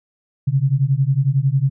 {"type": "beating tone pair", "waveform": "sine", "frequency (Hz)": [130.8, 141.8], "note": ["C3", "C#3"], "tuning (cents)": [0, 40], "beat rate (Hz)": 11, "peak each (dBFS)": -17, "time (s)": [0.47, 1.7], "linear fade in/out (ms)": 10, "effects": []}